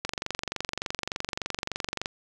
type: click train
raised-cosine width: 0.2 ms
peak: -12 dBFS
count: 48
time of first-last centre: 0.05-2.059 s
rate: 23.4 Hz
effects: none